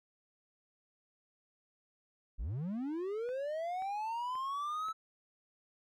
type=linear sweep; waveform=triangle; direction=up; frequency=36.79 to 1318.5 Hz; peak=-33 dBFS; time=2.38-4.93 s; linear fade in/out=20 ms
type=click train; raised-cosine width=0.5 ms; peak=-39 dBFS; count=4; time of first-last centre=3.29-4.886 s; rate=1.88 Hz
effects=none